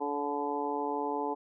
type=harmonic tone with a mistuned harmonic; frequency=144.5 Hz; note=D3; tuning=28 cents flat; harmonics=2 / 3 / 4 / 5 / 6 / 7; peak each=-37 / -35 / -43 / -40 / -34 / -40 dBFS; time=0-1.35 s; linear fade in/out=20 ms; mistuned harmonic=4; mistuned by=-24 cents; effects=none